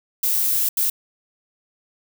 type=noise bursts at uneven times; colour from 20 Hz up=violet; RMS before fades=-20 dBFS; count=2; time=0.23-0.69 / 0.77-0.9 s; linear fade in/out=5 ms; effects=none